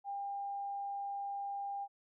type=tone; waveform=sine; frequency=800 Hz; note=G5; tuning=35 cents sharp; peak=-37 dBFS; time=0.04-1.88 s; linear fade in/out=50 ms; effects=none